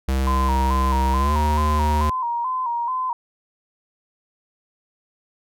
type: tone with pitch glide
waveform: square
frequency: 66.1 to 75.49 Hz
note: C2 to D2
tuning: +18 to +48 cents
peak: -19 dBFS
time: 0.08-2.1 s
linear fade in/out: 5 ms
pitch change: +230 cents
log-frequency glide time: 1.18-1.33 s
type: tone with vibrato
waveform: sine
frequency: 983 Hz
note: B5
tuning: 8 cents flat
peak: -21 dBFS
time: 0.27-3.13 s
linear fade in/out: 2 ms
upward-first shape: square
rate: 2.3 Hz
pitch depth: 72 cents each way
effects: none